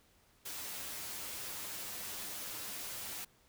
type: noise with comb filter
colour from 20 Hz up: white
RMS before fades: -43 dBFS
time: 0.45-3.25 s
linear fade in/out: 10 ms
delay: 9.7 ms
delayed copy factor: +0.55
effects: pink hiss -68 dBFS RMS until 3.48 s